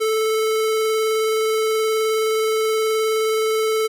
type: tone with vibrato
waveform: square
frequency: 438.3 Hz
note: A4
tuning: 7 cents flat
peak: -18 dBFS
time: 0-3.88 s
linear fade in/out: 20 ms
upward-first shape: sine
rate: 19 Hz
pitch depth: 10 cents each way
effects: none

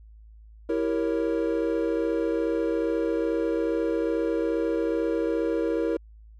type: chord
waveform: triangle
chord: E diminished seventh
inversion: none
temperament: equal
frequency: 329.6 / 392 / 466.2 / 554.4 Hz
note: E4 / G4 / Bb4 / Db5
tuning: 0 / 0 / 0 / 0 cents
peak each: -25 / -31 / -25 / -30 dBFS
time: 0.69-5.97 s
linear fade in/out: 5 ms
effects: added 54 Hz sine -46 dBFS peak until 6.39 s

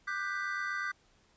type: chord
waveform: triangle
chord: G major seventh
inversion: second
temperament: equal with one note detuned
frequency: 1190.4 / 1480 / 1568 / 1975.5 Hz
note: D6 / F#6 / G6 / B6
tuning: +23 / 0 / 0 / 0 cents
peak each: -37 / -38 / -35 / -38 dBFS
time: 0.07-0.92 s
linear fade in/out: 10 ms
effects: pink hiss -67 dBFS RMS until 1.36 s + resampled to 16000 Hz

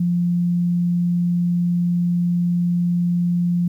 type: tone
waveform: sine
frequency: 174.61 Hz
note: F3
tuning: in tune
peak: -16 dBFS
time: 0-3.68 s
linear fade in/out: 5 ms
effects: 9-bit

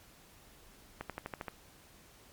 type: accelerating click train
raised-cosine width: 0.5 ms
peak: -23 dBFS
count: 7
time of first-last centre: 1.01-1.483 s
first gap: 87 ms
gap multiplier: 0.96
effects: pink hiss -59 dBFS RMS until 2.32 s + MP3 96 kbps

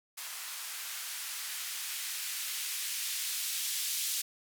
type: noise with band-pass filter sweep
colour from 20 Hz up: violet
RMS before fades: -37 dBFS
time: 0.17-4.22 s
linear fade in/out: 10 ms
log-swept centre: 1100 to 3200 Hz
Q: 0.85
effects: none

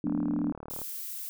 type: chord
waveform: sine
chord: B half-diminished seventh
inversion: second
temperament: equal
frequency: 174.61 / 220 / 246.9 / 293.7 Hz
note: F3 / A3 / B3 / D4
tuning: 0 / 0 / 0 / 0 cents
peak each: -35 / -34 / -33 / -29 dBFS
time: 0.04-0.52 s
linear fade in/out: 2 ms
type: click train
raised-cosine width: 1 ms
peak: -27 dBFS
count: 29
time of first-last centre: 0.07-0.817 s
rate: 37.5 Hz
type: noise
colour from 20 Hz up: violet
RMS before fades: -38 dBFS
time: 0.7-1.29 s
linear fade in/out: 0 ms
effects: none

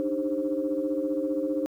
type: tone cluster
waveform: sine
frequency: 292.9 / 308.1 / 397.7 / 529 Hz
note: D4 / D#4 / G4 / C5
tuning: -5 / -17 / +25 / +19 cents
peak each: -30 / -29 / -36 / -29 dBFS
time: 0-1.66 s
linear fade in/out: 0 ms
effects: tanh soft clip ceiling -16 dBFS + 10-bit

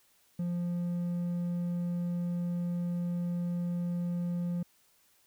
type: tone with hard clipping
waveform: sine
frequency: 174.61 Hz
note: F3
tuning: in tune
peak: -31 dBFS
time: 0.39-4.63 s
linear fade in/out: 5 ms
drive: 3 dB
effects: white hiss -67 dBFS RMS until 5.26 s

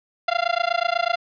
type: tone with amplitude modulation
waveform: sawtooth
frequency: 691 Hz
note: F5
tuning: 19 cents flat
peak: -12 dBFS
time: 0.28-1.16 s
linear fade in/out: 5 ms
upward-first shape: sine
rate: 28.1 Hz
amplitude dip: 100%
effects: resampled to 11025 Hz + 8-bit

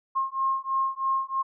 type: beating tone pair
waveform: sine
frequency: 1069 / 1072.1 Hz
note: C6 / C6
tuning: +37 / +42 cents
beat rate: 3.1 Hz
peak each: -27 dBFS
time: 0.15-1.43 s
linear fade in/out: 20 ms
effects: none

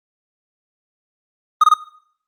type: tone bursts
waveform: triangle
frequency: 1243 Hz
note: D#6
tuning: 2 cents flat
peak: -5 dBFS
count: 3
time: 1.61-1.74 s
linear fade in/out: 5 ms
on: 28 ms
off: 23 ms
effects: noise-tail reverb RT60 0.6 s tail -17 dB re dry + Opus 32 kbps

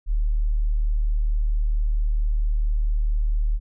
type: tone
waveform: sine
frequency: 37.77 Hz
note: D1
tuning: 49 cents sharp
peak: -18 dBFS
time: 0.06-3.6 s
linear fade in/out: 50 ms
effects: none

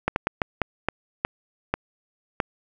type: slowing click train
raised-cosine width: 0.5 ms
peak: -6 dBFS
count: 9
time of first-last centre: 0.08-2.402 s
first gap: 81 ms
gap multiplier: 1.35
effects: none

